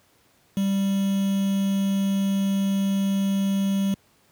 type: tone with quantisation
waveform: triangle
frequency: 196 Hz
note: G3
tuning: in tune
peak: -18 dBFS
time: 0.57-3.94 s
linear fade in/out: 0 ms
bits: 6
effects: pink hiss -61 dBFS RMS until 4.31 s + high-pass 80 Hz 12 dB/octave